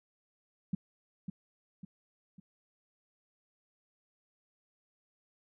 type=tone with echo; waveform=sine; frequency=185 Hz; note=F#3; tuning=in tune; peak=-27 dBFS; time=0.73-0.75 s; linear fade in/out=5 ms; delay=550 ms; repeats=3; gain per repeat=-7 dB; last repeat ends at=2.4 s; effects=none